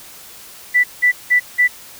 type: tone bursts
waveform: sine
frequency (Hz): 1975.5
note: B6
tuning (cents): 0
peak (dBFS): -9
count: 4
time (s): 0.74-1.68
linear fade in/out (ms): 20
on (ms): 100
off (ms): 180
effects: white hiss -39 dBFS RMS until 1.99 s